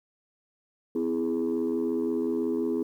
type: chord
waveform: sine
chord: E major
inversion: second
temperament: equal with one note detuned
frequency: 253.2 / 329.6 / 415.3 Hz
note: B3 / E4 / G#4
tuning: +43 / 0 / 0 cents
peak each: -28 / -28 / -28 dBFS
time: 0.95-2.83 s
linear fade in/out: 5 ms
effects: tanh soft clip ceiling -20 dBFS + 10-bit